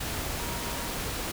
sine tone in noise, 946 Hz, A#5, 25 cents sharp, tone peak -42 dBFS, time 0.39-0.93 s, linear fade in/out 10 ms, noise pink, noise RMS -33 dBFS, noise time 0-1.32 s, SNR -12 dB, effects none

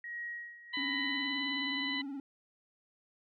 sine tone with tremolo, 1895 Hz, A#6, 28 cents sharp, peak -37 dBFS, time 0.04-1.4 s, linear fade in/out 2 ms, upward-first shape sine, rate 1.3 Hz, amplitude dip 80%
harmonic tone, 999 Hz, B5, 20 cents sharp, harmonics 1 / 2 / 3 / 4, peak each -45 / -36 / -39 / -40 dBFS, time 0.73-2.02 s, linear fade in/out 10 ms
triangle tone with vibrato, 277.2 Hz, C#4, in tune, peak -36 dBFS, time 0.77-2.2 s, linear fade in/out 2 ms, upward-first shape triangle, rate 19 Hz, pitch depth 88 cents each way
effects none

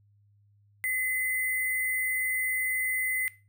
sine tone with sample-and-hold, 2036 Hz, C7, 48 cents flat, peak -26 dBFS, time 0.84-3.28 s, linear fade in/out 0 ms, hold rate 11025 Hz, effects noise-tail reverb RT60 0.3 s tail -17 dB re dry + added 102 Hz sine -60 dBFS peak until 3.48 s

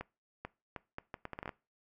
accelerating click train, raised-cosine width 0.5 ms, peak -25 dBFS, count 12, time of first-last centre 0.01-1.492 s, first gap 440 ms, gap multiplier 0.71, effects noise-tail reverb RT60 0.3 s tail -21 dB re dry

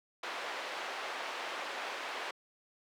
pink band-pass noise, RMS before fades -40 dBFS, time 0.23-2.31 s, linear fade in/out 5 ms, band 590 to 3100 Hz, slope 12 dB/octave, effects high-pass 300 Hz 12 dB/octave

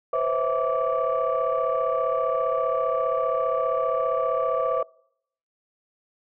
sine tone cluster, 499.9 / 535 / 652 / 1161 Hz, B4 / C5 / E5 / D6, +21 / +38 / -19 / -20 cents, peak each -26 dBFS, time 0.13-4.83 s, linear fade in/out 5 ms, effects noise-tail reverb RT60 0.7 s tail -25 dB re dry + tanh soft clip ceiling -14 dBFS

